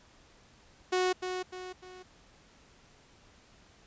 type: tone with echo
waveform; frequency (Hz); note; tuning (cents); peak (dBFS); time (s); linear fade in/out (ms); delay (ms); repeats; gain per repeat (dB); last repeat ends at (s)
sawtooth; 367.4; F#4; -12; -22; 0.92-1.13; 10; 300; 3; -7; 2.03
effects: pink hiss -60 dBFS RMS until 3.86 s + resampled to 16000 Hz